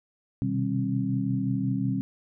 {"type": "tone cluster", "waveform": "sine", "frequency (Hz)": [125.1, 130.6, 154.4, 194.7, 267.9], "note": ["B2", "C3", "D#3", "G3", "C4"], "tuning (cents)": [23, -3, -13, -12, 41], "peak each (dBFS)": [-29, -36, -36, -29, -29], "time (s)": [0.42, 2.01], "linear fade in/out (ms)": 0, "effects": []}